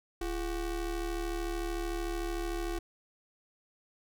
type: ring-modulated tone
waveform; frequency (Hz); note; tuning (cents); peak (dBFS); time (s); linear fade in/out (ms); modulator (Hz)
square; 189.7; F#3; +43; -30; 0.21-2.79; 5; 153
effects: none